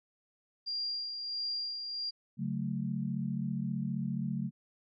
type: tone with tremolo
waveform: sine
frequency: 4779 Hz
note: D8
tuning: 29 cents sharp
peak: -32 dBFS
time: 0.66-2.11 s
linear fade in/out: 20 ms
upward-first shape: sine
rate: 1.5 Hz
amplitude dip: 45%
type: chord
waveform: sine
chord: F# minor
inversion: second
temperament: equal with one note detuned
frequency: 141.18 / 185 / 220 Hz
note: C#3 / F#3 / A3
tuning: +32 / 0 / 0 cents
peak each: -36 dBFS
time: 2.37-4.51 s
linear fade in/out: 50 ms
effects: none